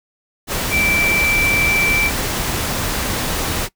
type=tone in noise; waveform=sine; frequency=2334 Hz; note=D7; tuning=11 cents flat; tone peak=-15 dBFS; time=0.7-2.11 s; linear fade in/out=50 ms; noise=pink; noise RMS=-21 dBFS; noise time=0.47-3.69 s; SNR=+3 dB; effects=noise-tail reverb RT60 0.1 s tail -20 dB re dry